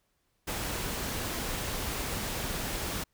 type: noise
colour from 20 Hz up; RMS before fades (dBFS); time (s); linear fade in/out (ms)
pink; -34; 0.47-3.04; 10
effects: pink hiss -75 dBFS RMS until 3.13 s